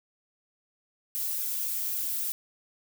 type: noise with flanger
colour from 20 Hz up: violet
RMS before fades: -31 dBFS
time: 1.15-2.32 s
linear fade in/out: 0 ms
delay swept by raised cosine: 0.98 to 5.58 ms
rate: 3.7 Hz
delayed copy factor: -0.75
effects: none